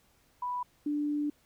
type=tone pair in turn; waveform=sine; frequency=987 / 294.3 Hz; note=B5 / D4; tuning=-1 / +4 cents; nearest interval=octave + major sixth; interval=2095 cents; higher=first; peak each=-31 / -28 dBFS; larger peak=second; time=0.42-0.63 / 0.86-1.3 s; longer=second; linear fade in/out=5 ms; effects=pink hiss -67 dBFS RMS until 1.45 s